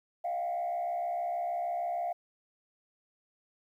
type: tone with frequency modulation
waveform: sine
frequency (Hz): 698.5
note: F5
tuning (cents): 0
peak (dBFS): -29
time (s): 0.24-2.13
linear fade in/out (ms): 10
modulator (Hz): 66.5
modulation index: 0.69
effects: tanh soft clip ceiling -27 dBFS + 11-bit